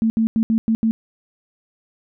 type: tone bursts at uneven times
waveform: sine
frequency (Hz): 223.7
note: A3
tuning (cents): +29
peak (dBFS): -14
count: 6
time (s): 0.02-0.1 / 0.17-0.27 / 0.36-0.43 / 0.5-0.58 / 0.68-0.75 / 0.83-0.91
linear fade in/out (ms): 0
effects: none